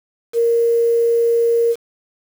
sine tone with quantisation, 466.2 Hz, A#4, in tune, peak -12 dBFS, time 0.33-1.76 s, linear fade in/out 50 ms, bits 6, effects none

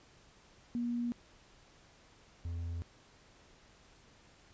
sine / triangle tone pair in turn, 238.9 / 84.68 Hz, A#3 / E2, +43 / +47 cents, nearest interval octave + tritone, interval 1796 cents, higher first, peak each -32 / -34 dBFS, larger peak first, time 0.75-1.12 / 2.45-2.82 s, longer neither, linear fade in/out 0 ms, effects pink hiss -62 dBFS RMS until 4.53 s + resampled to 16000 Hz

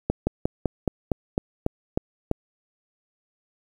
slowing click train, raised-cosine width 2 ms, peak -8 dBFS, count 10, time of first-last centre 0.1-2.314 s, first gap 170 ms, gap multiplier 1.09, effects 8-bit

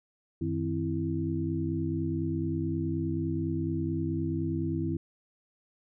sine tone cluster, 91.9 / 156 / 260.6 / 330.2 Hz, F#2 / D#3 / C4 / E4, -11 / +5 / -7 / +3 cents, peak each -34 / -33 / -35 / -32 dBFS, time 0.41-4.97 s, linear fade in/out 5 ms, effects none

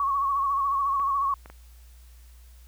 sine tone with vibrato, 1108.7 Hz, C#6, in tune, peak -22 dBFS, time 0-1.34 s, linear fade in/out 2 ms, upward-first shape sine, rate 14 Hz, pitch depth 51 cents each way
clicks, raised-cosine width 0.5 ms, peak -29 dBFS, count 3, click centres 0.998 / 1.459 / 1.5 s
effects added 60 Hz sine -47 dBFS peak until 2.67 s + white hiss -60 dBFS RMS until 2.67 s

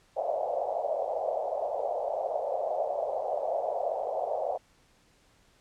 pink band-pass noise, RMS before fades -31 dBFS, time 0.16-4.58 s, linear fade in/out 20 ms, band 540 to 740 Hz, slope 48 dB/octave, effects pink hiss -64 dBFS RMS until 5.6 s + low-pass 9000 Hz 12 dB/octave

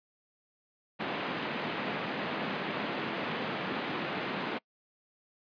pink band-pass noise, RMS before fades -35 dBFS, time 0.99-4.59 s, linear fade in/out 20 ms, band 170 to 3300 Hz, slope 24 dB/octave, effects noise-tail reverb RT60 0.1 s tail -25 dB re dry + resampled to 11025 Hz

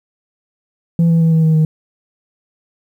sine tone with pitch steps, 167.8 / 165.49 / 163.21 / 160.96 / 158.75 / 156.56 Hz, E3 / E3 / E3 / E3 / D#3 / D#3, +31 / +7 / -17 / -41 / +35 / +11 cents, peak -6 dBFS, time 0.99-1.65 s, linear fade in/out 2 ms, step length 110 ms, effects tanh soft clip ceiling -8 dBFS + 8-bit

